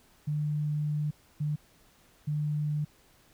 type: tone bursts at uneven times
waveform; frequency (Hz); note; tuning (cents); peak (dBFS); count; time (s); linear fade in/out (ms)
sine; 149.6; D3; +32; -27; 3; 0.27-1.11 / 1.4-1.56 / 2.27-2.85; 10
effects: pink hiss -62 dBFS RMS until 3.33 s